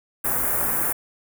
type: band-stop noise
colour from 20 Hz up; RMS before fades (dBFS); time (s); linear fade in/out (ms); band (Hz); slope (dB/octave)
white; -23; 0.24-0.93; 10; 1700 to 10000; 24
effects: none